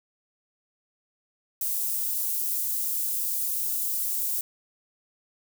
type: high-pass noise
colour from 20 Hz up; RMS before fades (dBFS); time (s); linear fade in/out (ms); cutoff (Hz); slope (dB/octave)
white; -28; 1.61-4.41; 2; 11000; 12
effects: none